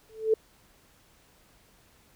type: tone with exponential growth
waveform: sine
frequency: 440 Hz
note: A4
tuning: in tune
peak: -16 dBFS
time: 0.09-0.34 s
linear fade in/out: 5 ms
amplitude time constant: 54 ms
effects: pink hiss -61 dBFS RMS until 2.15 s